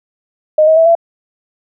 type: tone with pitch steps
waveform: sine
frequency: 617 / 635.1 / 653.7 / 672.8 Hz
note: D#5 / D#5 / E5 / E5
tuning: -15 / +35 / -15 / +35 cents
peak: -5 dBFS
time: 0.58-0.952 s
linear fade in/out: 5 ms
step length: 93 ms
effects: none